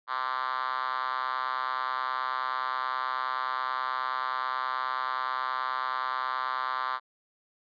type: tone with high-pass filter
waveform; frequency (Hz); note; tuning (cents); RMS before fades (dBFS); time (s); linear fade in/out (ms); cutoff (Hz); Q
5% pulse; 129.4; C3; -19; -31; 0.07-7; 50; 1100; 4.4
effects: resampled to 11025 Hz